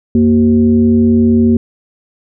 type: tone with frequency modulation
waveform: sine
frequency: 233.1 Hz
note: A#3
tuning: in tune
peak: -6 dBFS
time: 0.15-1.57 s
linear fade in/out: 2 ms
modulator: 145 Hz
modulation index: 0.67
effects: none